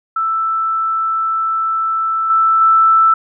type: tone with level steps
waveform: sine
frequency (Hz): 1323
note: E6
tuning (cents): +6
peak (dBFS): -14 / -9 / -7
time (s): 0.16-3.14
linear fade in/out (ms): 5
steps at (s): 2.3 / 2.61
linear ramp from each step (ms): 2
effects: none